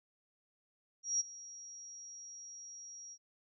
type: tone with ADSR envelope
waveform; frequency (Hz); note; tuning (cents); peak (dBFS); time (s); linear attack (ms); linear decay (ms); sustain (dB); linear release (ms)
sine; 5670; F8; +25; -28; 1.03-3.18; 170; 20; -19; 57
effects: none